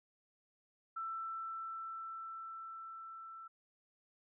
sine tone with level ramp, 1332 Hz, E6, 18 cents sharp, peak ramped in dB -38 to -48 dBFS, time 0.96-3.48 s, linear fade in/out 10 ms, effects none

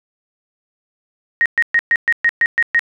sine tone bursts, 1871 Hz, A#6, 6 cents sharp, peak -10 dBFS, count 9, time 1.41-2.793 s, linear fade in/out 0 ms, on 47 ms, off 120 ms, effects none

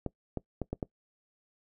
clicks, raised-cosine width 2 ms, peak -19 dBFS, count 5, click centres 0.063 / 0.373 / 0.617 / 0.73 / 0.828 s, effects noise-tail reverb RT60 0.1 s tail -21 dB re dry

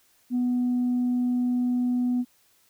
sine tone, 246.9 Hz, B3, in tune, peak -20 dBFS, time 0.3-2.25 s, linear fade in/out 50 ms, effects tanh soft clip ceiling -19 dBFS + white hiss -63 dBFS RMS until 2.69 s

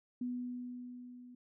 sine tone with level ramp, 246.9 Hz, B3, in tune, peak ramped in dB -34 to -51 dBFS, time 0.21-1.35 s, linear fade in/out 5 ms, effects none

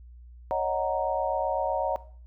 sine chord, D# minor seventh, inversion third, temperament equal, 554.4 / 622.3 / 740 / 932.3 Hz, C#5 / D#5 / F#5 / A#5, 0 / 0 / 0 / 0 cents, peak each -30 dBFS, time 0.51-1.96 s, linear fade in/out 0 ms, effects noise-tail reverb RT60 0.5 s tail -17 dB re dry + added 60 Hz sine -45 dBFS peak until 2.26 s

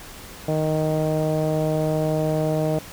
sawtooth tone with low-pass filter, 155.56 Hz, D#3, in tune, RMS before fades -22 dBFS, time 0.48-2.79 s, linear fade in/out 5 ms, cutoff 620 Hz, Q 3.7, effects pink hiss -40 dBFS RMS until 2.92 s

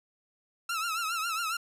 sawtooth tone with vibrato, 1333 Hz, E6, 19 cents sharp, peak -26 dBFS, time 0.69-1.57 s, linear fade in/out 5 ms, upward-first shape triangle, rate 7.3 Hz, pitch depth 110 cents each way, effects resampled to 32000 Hz

